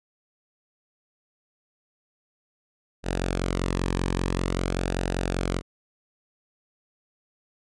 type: tone with flanger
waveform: sawtooth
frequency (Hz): 45.15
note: F#1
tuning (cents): -42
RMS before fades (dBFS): -27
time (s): 3.03-5.62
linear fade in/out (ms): 50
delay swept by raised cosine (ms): 0.91 to 1.45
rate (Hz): 0.49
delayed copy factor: -0.55
effects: resampled to 22050 Hz